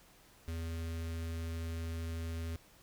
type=tone with notch filter; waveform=square; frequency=82.41 Hz; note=E2; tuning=in tune; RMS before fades=-39 dBFS; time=0.48-2.56 s; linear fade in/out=0 ms; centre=830 Hz; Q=1.3; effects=pink hiss -62 dBFS RMS until 2.82 s